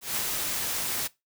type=noise with ADSR envelope; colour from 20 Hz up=white; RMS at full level=-28 dBFS; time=0.01-1.08 s; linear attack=150 ms; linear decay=53 ms; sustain=-2 dB; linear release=16 ms; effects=noise-tail reverb RT60 0.2 s tail -20 dB re dry